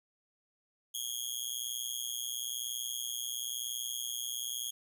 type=tone with amplitude modulation; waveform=15% pulse; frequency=3286 Hz; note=G#7; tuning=19 cents flat; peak=-24 dBFS; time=0.94-4.71 s; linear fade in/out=10 ms; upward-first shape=sine; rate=121 Hz; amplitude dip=100%; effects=none